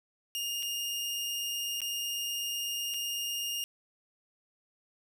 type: tone with dropouts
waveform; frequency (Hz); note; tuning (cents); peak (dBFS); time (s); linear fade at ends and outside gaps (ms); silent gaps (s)
sawtooth; 2832; F7; +23; -29; 0.35-3.64; 0; 0.625-0.629 / 1.805-1.817 / 2.939-2.943
effects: none